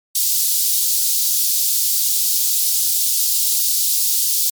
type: high-pass noise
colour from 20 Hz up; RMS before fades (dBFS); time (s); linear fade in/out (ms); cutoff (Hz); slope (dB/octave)
white; -17; 0.15-4.5; 5; 4100; 24
effects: MP3 96 kbps